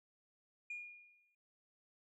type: tone with exponential decay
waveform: sine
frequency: 2430 Hz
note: D#7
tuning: 42 cents flat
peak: -39 dBFS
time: 0.7-1.35 s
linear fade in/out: 5 ms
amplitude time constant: 140 ms
effects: tanh soft clip ceiling -38 dBFS